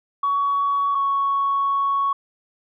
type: tone pair in turn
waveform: sine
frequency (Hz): 1124 / 1110.4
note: C#6 / C#6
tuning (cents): +24 / +3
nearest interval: unison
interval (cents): 21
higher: first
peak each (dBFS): -17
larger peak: neither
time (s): 0.23-0.95 / 0.95-2.13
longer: second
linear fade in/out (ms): 5
effects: tanh soft clip ceiling -13 dBFS